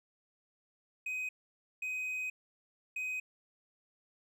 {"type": "tone bursts at uneven times", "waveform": "triangle", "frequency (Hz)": 2513, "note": "D#7", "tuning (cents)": 17, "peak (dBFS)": -33, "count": 3, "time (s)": [[1.06, 1.29], [1.82, 2.3], [2.96, 3.2]], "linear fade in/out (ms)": 5, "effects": []}